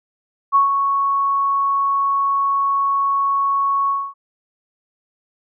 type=tone with ADSR envelope; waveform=sine; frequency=1108 Hz; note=C#6; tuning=1 cent flat; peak=-9 dBFS; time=0.52-4.14 s; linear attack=34 ms; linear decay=130 ms; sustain=-6 dB; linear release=250 ms; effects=none